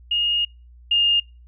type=tone pair in turn; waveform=sine; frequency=2852 / 2827 Hz; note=F7 / F7; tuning=+36 / +20 cents; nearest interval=unison; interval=16 cents; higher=first; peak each=-18 / -15 dBFS; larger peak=second; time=0.11-0.45 / 0.91-1.2 s; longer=first; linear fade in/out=5 ms; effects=noise-tail reverb RT60 0.3 s tail -26 dB re dry + added 60 Hz sine -44 dBFS peak until 1.47 s